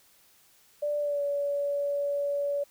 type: tone with pitch glide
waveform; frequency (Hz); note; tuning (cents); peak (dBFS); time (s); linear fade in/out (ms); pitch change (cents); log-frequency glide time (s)
sine; 587.3 to 570.3; D5 to C#5; 0 to +49; -26; 0.82-2.64; 10; -51; 0.99-1.22
effects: white hiss -61 dBFS RMS until 2.7 s